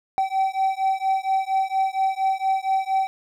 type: beating tone pair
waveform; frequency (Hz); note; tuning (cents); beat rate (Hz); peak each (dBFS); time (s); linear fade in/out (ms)
triangle; 767 / 771.3; G5 / G5; -38 / -28; 4.3; -21; 0.18-3.07; 0
effects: none